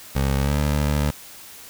20% pulse tone with pitch glide, 68.1 to 73.41 Hz, C#2 to D2, -30 to 0 cents, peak -14 dBFS, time 0.15-1.11 s, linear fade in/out 10 ms, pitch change +130 cents, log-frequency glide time 0.41-0.56 s, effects white hiss -42 dBFS RMS until 1.69 s

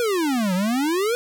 square exponential two-way sweep, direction down then up, 493.9 to 176.6 to 493.9 Hz, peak -20 dBFS, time 0-1.15 s, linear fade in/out 0 ms, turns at 0.54 s, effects 10-bit

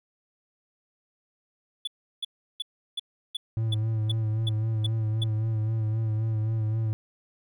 triangle tone bursts, 3448 Hz, A7, 36 cents flat, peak -26 dBFS, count 10, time 1.85-5.24 s, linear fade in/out 5 ms, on 24 ms, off 350 ms
triangle tone with vibrato, 110 Hz, A2, in tune, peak -22 dBFS, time 3.57-6.93 s, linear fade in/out 0 ms, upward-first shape sine, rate 3.8 Hz, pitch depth 38 cents each way
effects none

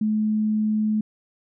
sine tone, 214.7 Hz, A3, 42 cents flat, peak -19 dBFS, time 0.01-1.01 s, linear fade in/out 5 ms, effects none

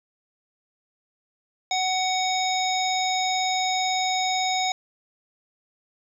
harmonic tone, 747 Hz, F#5, 16 cents sharp, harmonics 1 / 3 / 5 / 7 / 9, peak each -24 / -30 / -28 / -34 / -33 dBFS, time 1.71-4.72 s, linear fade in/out 2 ms, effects 9-bit

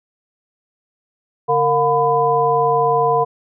harmonic tone with a mistuned harmonic, 143.1 Hz, D3, 45 cents flat, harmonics 1 / 3 / 5 / 7, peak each -27 / -17 / -18 / -17 dBFS, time 1.48-3.25 s, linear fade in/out 20 ms, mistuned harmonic 3, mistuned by +120 cents, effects none

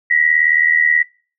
sine tone pair together, 1896.9 / 1975.5 Hz, A#6 / B6, +30 / 0 cents, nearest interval minor second, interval 70 cents, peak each -14 dBFS, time 0.1-1.03 s, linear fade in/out 10 ms, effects noise-tail reverb RT60 0.4 s tail -23 dB re dry

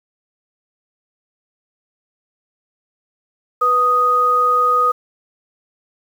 sine tone pair together, 493.6 / 1244.5 Hz, B4 / D#6, -1 / 0 cents, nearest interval octave + major third, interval 1601 cents, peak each -22 / -12 dBFS, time 3.61-4.92 s, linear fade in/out 10 ms, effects 7-bit

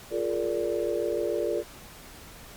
sine chord, Bb dominant seventh, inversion second, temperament just, 349.6 / 419.5 / 466.2 / 582.7 Hz, F4 / Ab4 / Bb4 / D5, +2 / +17 / 0 / -14 cents, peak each -31 dBFS, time 0.1-1.64 s, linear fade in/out 50 ms, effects pink hiss -47 dBFS RMS until 2.56 s + Opus 48 kbps

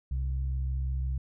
sine tone pair together, 65.41 / 131.2 Hz, C2 / C3, 0 / +5 cents, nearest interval octave, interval 1205 cents, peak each -28 / -37 dBFS, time 0.11-1.18 s, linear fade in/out 5 ms, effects none

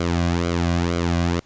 sawtooth tone with flanger, 85.9 Hz, F2, 28 cents flat, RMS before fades -21 dBFS, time 0-1.4 s, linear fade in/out 5 ms, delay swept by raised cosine 1.1 to 2.3 ms, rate 2.1 Hz, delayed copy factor -0.7, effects pink hiss -55 dBFS RMS until 1.45 s + resampled to 16000 Hz

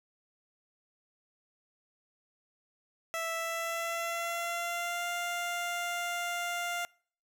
15% pulse tone with pitch glide, 659.3 to 698.5 Hz, E5 to F5, 0 to 0 cents, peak -26 dBFS, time 3.14-6.85 s, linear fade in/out 0 ms, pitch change +100 cents, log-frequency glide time 3.35-5.06 s, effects noise-tail reverb RT60 0.5 s tail -26 dB re dry

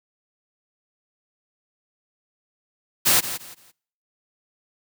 white noise with echo, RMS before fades -17 dBFS, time 3.05-3.21 s, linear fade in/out 20 ms, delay 170 ms, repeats 3, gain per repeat -12 dB, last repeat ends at 3.72 s, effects noise-tail reverb RT60 0.6 s tail -25 dB re dry + high-pass 100 Hz 12 dB/octave

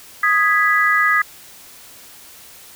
sine chord, G# minor, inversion second, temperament equal, 1244.5 / 1661.2 / 1975.5 Hz, D#6 / G#6 / B6, 0 / 0 / 0 cents, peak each -17 dBFS, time 0.23-1.22 s, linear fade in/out 5 ms, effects white hiss -42 dBFS RMS until 2.75 s

